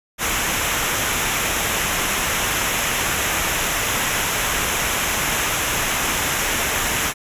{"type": "noise with comb filter", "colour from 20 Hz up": "pink", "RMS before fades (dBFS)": -21, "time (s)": [0.18, 7.14], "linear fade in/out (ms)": 50, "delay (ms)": 0.22, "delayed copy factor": -0.6, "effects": ["resampled to 32000 Hz"]}